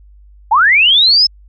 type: linear sweep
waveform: sine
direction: up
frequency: 796 to 5290 Hz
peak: -6 dBFS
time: 0.51-1.27 s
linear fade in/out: 10 ms
effects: added 50 Hz sine -39 dBFS peak until 1.48 s